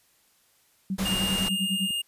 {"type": "tone with tremolo", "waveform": "sine", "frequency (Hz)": 191.3, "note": "G3", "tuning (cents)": -42, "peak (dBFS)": -24, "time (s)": [0.9, 1.91], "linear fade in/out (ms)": 2, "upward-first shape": "sine", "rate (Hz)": 9.9, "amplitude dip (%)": 100}
{"type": "noise", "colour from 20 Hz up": "pink", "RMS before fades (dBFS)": -32, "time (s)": [0.98, 1.49], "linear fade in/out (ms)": 10}
{"type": "tone", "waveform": "square", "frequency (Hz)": 2828, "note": "F7", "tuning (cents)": 21, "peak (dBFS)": -27, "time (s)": [1.05, 2.02], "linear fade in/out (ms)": 10}
{"effects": ["white hiss -64 dBFS RMS until 2.07 s", "resampled to 32000 Hz"]}